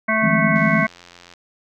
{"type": "harmonic tone", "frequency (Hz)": 219.4, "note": "A3", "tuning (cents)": -5, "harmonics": [1, 3, 5, 7, 9, 10], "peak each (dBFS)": [-23, -23, -23, -23, -23, -23], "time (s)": [0.08, 0.87], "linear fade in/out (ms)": 10}
{"type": "chord", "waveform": "sine", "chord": "F minor seventh", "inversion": "third", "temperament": "just", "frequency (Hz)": [157.15, 174.61, 209.5, 261.9], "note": ["Eb3", "F3", "Ab3", "C4"], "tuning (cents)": [18, 0, 15, 2], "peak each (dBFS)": [-22, -24, -21, -26], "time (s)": [0.22, 0.85], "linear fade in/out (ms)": 20}
{"type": "click train", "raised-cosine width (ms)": 0.2, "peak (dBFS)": -25, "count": 69, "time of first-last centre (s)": [0.56, 1.337], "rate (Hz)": 87.5}
{"effects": []}